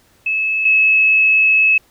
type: tone pair in turn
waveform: sine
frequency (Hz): 2598 / 2588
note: E7 / E7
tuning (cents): -26 / -32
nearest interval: unison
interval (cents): 6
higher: first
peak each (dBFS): -15 / -9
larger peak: second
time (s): 0.26-0.65 / 0.65-1.78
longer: second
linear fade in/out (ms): 5
effects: pink hiss -54 dBFS RMS until 1.9 s